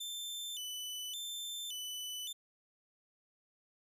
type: tone with vibrato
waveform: sawtooth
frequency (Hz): 3260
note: G#7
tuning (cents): -33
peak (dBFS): -37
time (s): 0-2.33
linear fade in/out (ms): 10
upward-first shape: square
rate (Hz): 0.88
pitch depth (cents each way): 150
effects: none